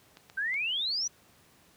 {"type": "clicks", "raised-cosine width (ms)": 0.2, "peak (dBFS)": -31, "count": 3, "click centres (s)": [0.171, 0.299, 0.542]}
{"type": "exponential sweep", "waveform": "sine", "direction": "up", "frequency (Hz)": [1527, 6040], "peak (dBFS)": -28, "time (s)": [0.37, 1.08], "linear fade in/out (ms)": 10}
{"effects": ["pink hiss -61 dBFS RMS until 1.76 s", "high-pass 80 Hz 12 dB/octave"]}